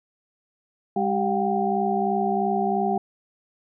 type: tone cluster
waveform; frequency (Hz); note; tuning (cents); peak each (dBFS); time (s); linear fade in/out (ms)
sine; 202.1 / 389.7 / 718 / 781; G#3 / G4 / F5 / G5; -47 / -10 / +48 / -7; -26; 0.96-2.98; 5
effects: none